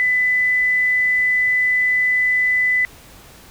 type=tone; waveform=sine; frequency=2000 Hz; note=B6; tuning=21 cents sharp; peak=-14 dBFS; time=0-2.85 s; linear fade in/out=0 ms; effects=pink hiss -44 dBFS RMS until 3.5 s